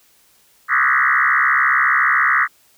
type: tone with frequency modulation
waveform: sine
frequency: 1575 Hz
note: G6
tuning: 8 cents sharp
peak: -12 dBFS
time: 0.68-2.48 s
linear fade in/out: 50 ms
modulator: 67.1 Hz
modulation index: 6.2
effects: white hiss -55 dBFS RMS until 2.77 s